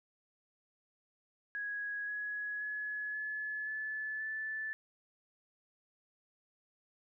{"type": "tone with pitch steps", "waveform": "sine", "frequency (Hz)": [1662, 1679.4, 1696.9, 1714.7, 1732.6, 1750.7], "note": ["G#6", "G#6", "G#6", "A6", "A6", "A6"], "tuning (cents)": [1, 19, 37, -45, -27, -9], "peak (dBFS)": -36, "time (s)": [1.55, 4.73], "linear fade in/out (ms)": 0, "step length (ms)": 530, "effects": []}